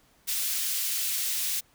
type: high-pass noise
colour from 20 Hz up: white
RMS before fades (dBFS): -29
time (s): 0.27-1.61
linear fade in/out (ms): 20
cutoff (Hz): 2600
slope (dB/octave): 12
effects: pink hiss -63 dBFS RMS until 1.74 s